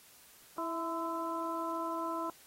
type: harmonic tone with a mistuned harmonic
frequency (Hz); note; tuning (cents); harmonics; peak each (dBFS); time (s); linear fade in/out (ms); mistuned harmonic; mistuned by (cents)
329.6; E4; 0; 1 / 2 / 3 / 4; -39 / -41 / -37 / -41; 0.58-2.3; 2; 3; +49
effects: white hiss -59 dBFS RMS until 2.46 s + AAC 48 kbps